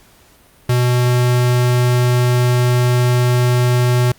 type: tone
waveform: square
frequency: 123.47 Hz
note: B2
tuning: in tune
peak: -12 dBFS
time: 0.69-4.12 s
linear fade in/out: 5 ms
effects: pink hiss -49 dBFS RMS until 4.18 s + Opus 48 kbps